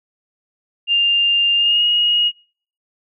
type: tone with pitch glide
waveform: sine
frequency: 2800 to 2879 Hz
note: F7 to F#7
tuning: +4 to -48 cents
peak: -12 dBFS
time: 0.87-2.32 s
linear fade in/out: 50 ms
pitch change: +48 cents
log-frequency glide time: 1.56-1.85 s
effects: noise-tail reverb RT60 0.5 s tail -25 dB re dry